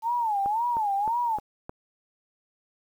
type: tone with vibrato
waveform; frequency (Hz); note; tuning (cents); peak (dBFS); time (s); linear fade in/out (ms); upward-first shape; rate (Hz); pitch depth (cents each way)
sine; 874; A5; -12; -23; 0.02-1.4; 50; sine; 1.9; 180
type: click train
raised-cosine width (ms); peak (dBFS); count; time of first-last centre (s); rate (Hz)
1; -22; 5; 0.46-1.695; 3.24
effects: 9-bit